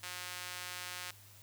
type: tone with high-pass filter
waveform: sawtooth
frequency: 180 Hz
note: F#3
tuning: 47 cents flat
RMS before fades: -44 dBFS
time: 0.03-1.11 s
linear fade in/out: 5 ms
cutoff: 1700 Hz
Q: 0.65
effects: added 101 Hz sine -59 dBFS peak until 1.42 s + white hiss -59 dBFS RMS until 1.42 s